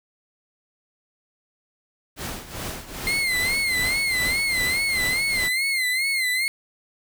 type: noise with tremolo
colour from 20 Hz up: pink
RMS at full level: -30 dBFS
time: 2.16-5.5 s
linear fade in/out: 50 ms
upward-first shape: triangle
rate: 2.5 Hz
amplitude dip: 80%
type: tone with vibrato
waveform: 35% pulse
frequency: 2093 Hz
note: C7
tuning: in tune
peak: -19 dBFS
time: 3.07-6.48 s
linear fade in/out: 0 ms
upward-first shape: sine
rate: 2.4 Hz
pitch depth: 91 cents each way
effects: none